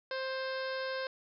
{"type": "harmonic tone with a mistuned harmonic", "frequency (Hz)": 526, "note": "C5", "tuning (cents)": 9, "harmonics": [1, 2, 3, 4, 5, 6, 7, 8, 9, 10], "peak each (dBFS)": [-36, -43, -40, -50, -50, -53, -50, -49, -52, -51], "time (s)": [0.11, 1.07], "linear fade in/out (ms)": 2, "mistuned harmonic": 10, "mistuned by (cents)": -27, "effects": []}